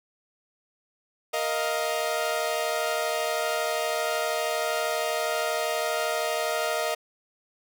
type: chord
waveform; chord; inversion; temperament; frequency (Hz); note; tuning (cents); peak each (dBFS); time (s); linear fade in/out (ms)
sawtooth; Bb suspended fourth; none; equal with one note detuned; 466.2 / 625.9 / 698.5; Bb4 / Eb5 / F5; 0 / +10 / 0; -28 / -24 / -27; 1.33-6.95; 10
effects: none